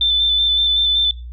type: tone with vibrato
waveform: sine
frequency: 3534 Hz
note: A7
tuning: 7 cents sharp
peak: -13 dBFS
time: 0.01-1.11 s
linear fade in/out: 2 ms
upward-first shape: square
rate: 5.3 Hz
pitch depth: 15 cents each way
effects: noise-tail reverb RT60 0.3 s tail -20 dB re dry + added 60 Hz sine -29 dBFS peak until 1.32 s